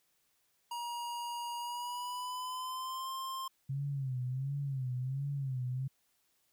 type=tone with pitch glide; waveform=square; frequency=951 to 1055.2 Hz; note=A#5 to C6; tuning=+34 to +14 cents; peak=-38 dBFS; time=0.71-3.48 s; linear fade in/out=5 ms; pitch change=+180 cents; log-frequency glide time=1.57-3.11 s
type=tone with vibrato; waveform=sine; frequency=133.4 Hz; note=C3; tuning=34 cents sharp; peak=-33 dBFS; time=3.69-5.88 s; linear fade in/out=10 ms; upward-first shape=sine; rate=1.4 Hz; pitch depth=110 cents each way
effects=white hiss -75 dBFS RMS until 6.52 s